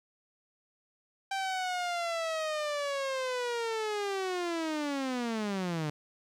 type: linear sweep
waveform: sawtooth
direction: down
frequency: 784 to 146.4 Hz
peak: -27 dBFS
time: 1.31-5.9 s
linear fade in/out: 5 ms
effects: low-pass 7000 Hz 12 dB/octave + 11-bit